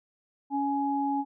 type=tone pair together; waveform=sine; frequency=279.4 / 837.3 Hz; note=C#4 / G#5; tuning=+14 / +14 cents; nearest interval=octave + perfect fifth; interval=1900 cents; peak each=-28 dBFS; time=0.5-1.25 s; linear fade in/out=50 ms; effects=none